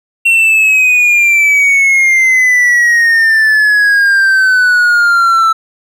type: exponential sweep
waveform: triangle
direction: down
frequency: 2729 to 1318.5 Hz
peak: -4 dBFS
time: 0.25-5.53 s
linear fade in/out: 10 ms
effects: none